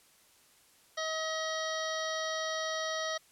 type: harmonic tone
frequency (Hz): 636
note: D#5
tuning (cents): +38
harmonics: 1 / 2 / 3 / 5 / 6 / 7 / 8 / 9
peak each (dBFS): -36 / -39 / -39 / -43 / -43 / -45 / -48 / -43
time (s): 0.97-3.18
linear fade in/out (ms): 10
effects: white hiss -63 dBFS RMS until 3.31 s + low-pass 12000 Hz 12 dB/octave